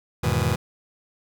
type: chord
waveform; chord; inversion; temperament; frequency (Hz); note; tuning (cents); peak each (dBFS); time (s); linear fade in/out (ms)
sawtooth; E major seventh; none; just; 82.41 / 103.01 / 123.61 / 154.51; E2 / G#2 / B2 / D#3; 0 / -14 / +2 / -12; -22 / -21 / -20 / -23; 0.23-0.56; 10
effects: 9-bit